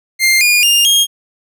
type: tone with pitch steps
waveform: sawtooth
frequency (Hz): 2105 / 2432 / 2810 / 3246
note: C7 / D#7 / F7 / G#7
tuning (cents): +10 / -40 / +10 / -40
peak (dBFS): -5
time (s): 0.19-1.07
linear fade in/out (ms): 50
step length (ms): 220
effects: none